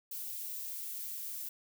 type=noise with high-pass filter sweep; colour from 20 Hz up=violet; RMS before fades=-41 dBFS; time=0.11-1.49 s; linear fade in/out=5 ms; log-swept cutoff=2300 to 1200 Hz; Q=0.85; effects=none